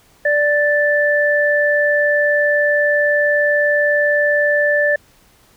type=tone pair together; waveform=sine; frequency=587.3 / 1759.9 Hz; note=D5 / A6; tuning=0 / 0 cents; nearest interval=octave + perfect fifth; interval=1900 cents; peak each=-15 dBFS; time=0.25-4.96 s; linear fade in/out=5 ms; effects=pink hiss -52 dBFS RMS until 5.56 s